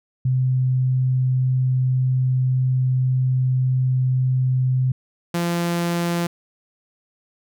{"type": "tone pair in turn", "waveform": ["sine", "sawtooth"], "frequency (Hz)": [128.7, 171.79], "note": ["C3", "F3"], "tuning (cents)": [-28, -28], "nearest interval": "perfect fourth", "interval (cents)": 500, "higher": "second", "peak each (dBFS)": -16, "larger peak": "neither", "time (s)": [[0.25, 4.92], [5.34, 6.27]], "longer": "first", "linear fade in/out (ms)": 5, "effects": []}